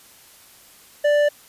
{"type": "tone with hard clipping", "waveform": "sine", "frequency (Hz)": 587.3, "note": "D5", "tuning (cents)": 0, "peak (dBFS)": -16, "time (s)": [1.04, 1.29], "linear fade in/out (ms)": 10, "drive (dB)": 8, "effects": ["white hiss -49 dBFS RMS until 1.48 s", "resampled to 32000 Hz"]}